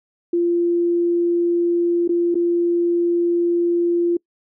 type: tone with dropouts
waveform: sine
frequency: 344.9 Hz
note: F4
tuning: 22 cents flat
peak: -15 dBFS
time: 0.33-4.17 s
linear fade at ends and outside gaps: 5 ms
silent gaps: 2.078-2.091 / 2.345-2.353 s
effects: noise-tail reverb RT60 0.1 s tail -26 dB re dry